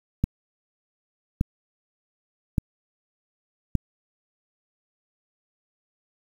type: click train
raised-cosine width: 5 ms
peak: -8 dBFS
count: 4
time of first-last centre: 0.24-3.753 s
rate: 0.854 Hz
effects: 7-bit